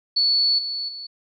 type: tone with level steps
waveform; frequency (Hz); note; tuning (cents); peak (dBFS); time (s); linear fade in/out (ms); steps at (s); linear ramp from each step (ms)
sine; 4435; C#8; 0; -16 / -25 / -32; 0.16-1.07; 10; 0.58 / 0.88; 10
effects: none